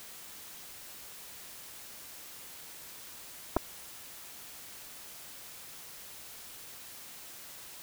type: clicks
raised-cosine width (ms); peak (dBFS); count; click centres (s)
1; -12; 2; 3.565 / 3.568
effects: white hiss -48 dBFS RMS until 7.82 s